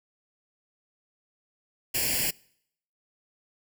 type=noise with comb filter; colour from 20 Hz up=white; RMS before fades=-27 dBFS; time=1.94-2.31 s; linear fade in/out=10 ms; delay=0.4 ms; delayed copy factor=+1; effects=noise-tail reverb RT60 0.7 s tail -25 dB re dry